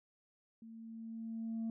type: tone with level ramp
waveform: sine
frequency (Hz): 225.8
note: A3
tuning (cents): +45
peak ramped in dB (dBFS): -50 to -33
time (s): 0.62-1.7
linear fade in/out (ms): 2
effects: tanh soft clip ceiling -34 dBFS